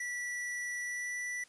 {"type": "tone with pitch glide", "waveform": "square", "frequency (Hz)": [1955, 1968.6], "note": ["B6", "B6"], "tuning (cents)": [-18, -6], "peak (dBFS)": -36, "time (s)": [0, 1.44], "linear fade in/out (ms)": 5, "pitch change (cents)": 12, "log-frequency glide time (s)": [0.82, 1.16], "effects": ["white hiss -62 dBFS RMS until 1.48 s", "resampled to 22050 Hz"]}